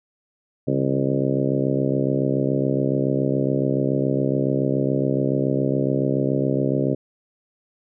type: harmonic tone with a mistuned harmonic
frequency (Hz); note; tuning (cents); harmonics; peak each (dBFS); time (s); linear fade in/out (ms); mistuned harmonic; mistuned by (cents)
67.1; C2; +44; 2 / 3 / 4 / 5 / 6 / 7 / 8 / 9; -24 / -29 / -24 / -27 / -27 / -30 / -29 / -30; 0.67-6.95; 10; 2; +63
effects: none